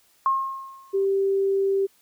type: tone with exponential decay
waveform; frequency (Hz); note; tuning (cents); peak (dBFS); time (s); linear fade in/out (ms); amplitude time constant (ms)
sine; 1074; C6; +45; -16; 0.26-1.05; 1; 170
type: tone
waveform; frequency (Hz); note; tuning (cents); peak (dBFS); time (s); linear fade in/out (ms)
sine; 391.1; G4; -4; -19; 0.93-1.87; 20
effects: white hiss -61 dBFS RMS until 2.01 s

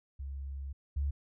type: tone pair in turn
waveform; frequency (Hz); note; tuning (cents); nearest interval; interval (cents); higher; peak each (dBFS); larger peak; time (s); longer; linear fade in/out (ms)
sine; 68.6 / 70.65; C#2 / C#2; -17 / +34; minor second; 51; second; -37 / -29; second; 0.19-0.73 / 0.96-1.11; first; 10
effects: none

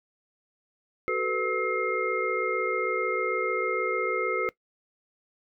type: tone cluster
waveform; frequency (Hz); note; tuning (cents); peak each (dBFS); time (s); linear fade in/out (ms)
sine; 376.3 / 442.8 / 498.6 / 1293 / 2122; F#4 / A4 / B4 / E6 / C7; +29 / +11 / +16 / -34 / +24; -31; 1.08-4.49; 0
effects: noise-tail reverb RT60 0.1 s tail -20 dB re dry

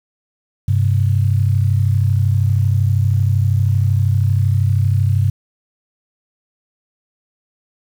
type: tone pair together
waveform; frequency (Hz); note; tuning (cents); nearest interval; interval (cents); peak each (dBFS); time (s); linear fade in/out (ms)
sine; 98.15 / 130.9; G2 / C3; +3 / +1; perfect fourth; 498; -13 / -17; 0.68-5.3; 5
effects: 7-bit

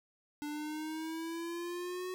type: exponential sweep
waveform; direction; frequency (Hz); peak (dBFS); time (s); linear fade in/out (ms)
square; up; 293.7 to 370; -38; 0.42-2.14; 0
effects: none

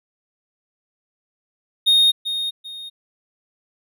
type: tone with echo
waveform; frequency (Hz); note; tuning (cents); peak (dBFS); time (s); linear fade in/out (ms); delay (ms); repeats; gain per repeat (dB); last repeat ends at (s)
triangle; 3706; A#7; -11; -10; 1.86-2.12; 20; 390; 2; -10; 2.9
effects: none

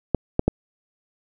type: clicks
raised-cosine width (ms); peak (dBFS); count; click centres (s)
2; -4; 3; 0.147 / 0.394 / 0.48
effects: none

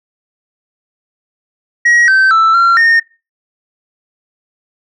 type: tone with pitch steps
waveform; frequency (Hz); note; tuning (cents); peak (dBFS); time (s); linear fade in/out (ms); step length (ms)
sine; 1901 / 1547 / 1324 / 1370 / 1835; A#6 / G6 / E6 / F6 / A#6; +33 / -23 / +7 / -34 / -28; -3; 1.85-3; 10; 230
effects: noise-tail reverb RT60 0.3 s tail -22 dB re dry + tanh soft clip ceiling -5 dBFS

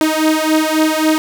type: beating tone pair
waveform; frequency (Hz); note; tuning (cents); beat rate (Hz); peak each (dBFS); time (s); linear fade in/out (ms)
sawtooth; 311.1 / 314.8; D#4 / D#4; 0 / +20; 3.7; -11; 0.01-1.18; 0
effects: none

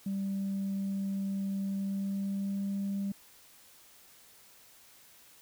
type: tone with pitch glide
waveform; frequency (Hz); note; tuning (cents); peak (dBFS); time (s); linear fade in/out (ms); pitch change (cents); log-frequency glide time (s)
sine; 195.8 to 198.08; G3 to G3; -2 to +18; -29; 0.06-3.12; 5; +20; 1.69-2.78
effects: tanh soft clip ceiling -28 dBFS + white hiss -58 dBFS RMS until 5.41 s

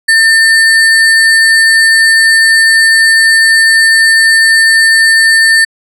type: tone with sample-and-hold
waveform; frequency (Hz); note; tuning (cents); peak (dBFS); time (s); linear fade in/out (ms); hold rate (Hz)
sine; 1796; A6; +35; -3; 0.08-5.65; 10; 6300
effects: low-pass 11000 Hz 12 dB/octave

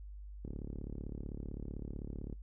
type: click train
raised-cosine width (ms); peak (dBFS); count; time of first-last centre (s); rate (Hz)
3; -30; 68; 0.45-2.327; 35.7
effects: noise-tail reverb RT60 0.1 s tail -19 dB re dry + added 50 Hz sine -45 dBFS peak until 2.42 s

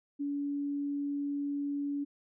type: tone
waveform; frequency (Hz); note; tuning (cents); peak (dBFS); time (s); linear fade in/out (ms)
sine; 285.1; C#4; +49; -31; 0.19-2.05; 20
effects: none

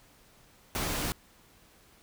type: noise with comb filter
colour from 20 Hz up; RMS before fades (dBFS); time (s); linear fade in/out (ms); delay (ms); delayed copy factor
pink; -32; 0.75-1.12; 0; 15; -0.5
effects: pink hiss -60 dBFS RMS until 2.02 s

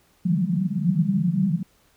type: band-pass noise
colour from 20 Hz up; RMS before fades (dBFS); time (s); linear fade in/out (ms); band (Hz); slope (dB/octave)
white; -22; 0.25-1.63; 5; 150 to 200; 96
effects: pink hiss -61 dBFS RMS until 1.96 s

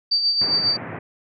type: tone with tremolo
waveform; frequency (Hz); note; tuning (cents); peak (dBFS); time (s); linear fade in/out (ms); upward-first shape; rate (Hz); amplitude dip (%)
sine; 4633; D8; -24; -15; 0.11-0.77; 10; sine; 7.4; 50
type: band-pass noise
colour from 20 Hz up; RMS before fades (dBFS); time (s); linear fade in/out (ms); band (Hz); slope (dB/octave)
pink; -33; 0.41-0.99; 5; 100 to 2300; 48
effects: none

